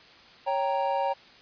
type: chord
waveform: triangle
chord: G diminished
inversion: second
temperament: equal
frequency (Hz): 554.4 / 784 / 932.3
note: Db5 / G5 / Bb5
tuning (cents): 0 / 0 / 0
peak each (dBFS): -27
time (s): 0.46-1.14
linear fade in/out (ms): 20
effects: white hiss -52 dBFS RMS until 1.41 s + resampled to 11025 Hz